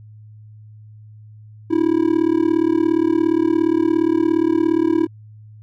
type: tone with amplitude modulation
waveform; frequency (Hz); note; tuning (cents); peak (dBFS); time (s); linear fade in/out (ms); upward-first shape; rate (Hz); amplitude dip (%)
triangle; 326.3; E4; -18; -8; 1.7-5.07; 20; sine; 37.2; 95
effects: added 107 Hz sine -39 dBFS peak until 5.62 s